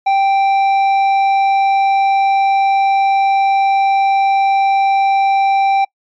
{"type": "tone with tanh clipping", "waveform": "sine", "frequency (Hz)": 784, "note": "G5", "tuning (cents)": 0, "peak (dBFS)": -11, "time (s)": [0.06, 5.85], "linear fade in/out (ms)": 10, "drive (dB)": 8, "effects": ["noise-tail reverb RT60 0.1 s tail -26 dB re dry", "MP3 96 kbps"]}